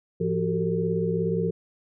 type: tone cluster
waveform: sine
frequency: 106.4 / 172.2 / 373.1 / 389.9 / 451.5 Hz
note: G#2 / F3 / F#4 / G4 / A4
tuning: +42 / -24 / +14 / -9 / +45 cents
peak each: -34 / -26 / -33 / -31 / -27 dBFS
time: 0.2-1.51 s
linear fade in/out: 10 ms
effects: none